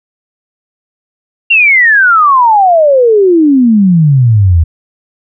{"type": "exponential sweep", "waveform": "sine", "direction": "down", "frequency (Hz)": [2800, 78], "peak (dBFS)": -3, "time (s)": [1.5, 4.64], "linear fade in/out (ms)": 10, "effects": []}